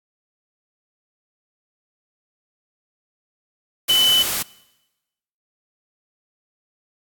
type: tone in noise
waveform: sine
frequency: 3012 Hz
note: F#7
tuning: 30 cents sharp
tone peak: -13 dBFS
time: 3.89-4.23 s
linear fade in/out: 10 ms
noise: white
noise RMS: -23 dBFS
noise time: 3.88-4.43 s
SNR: +7 dB
effects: noise-tail reverb RT60 1.0 s tail -22 dB re dry + AAC 64 kbps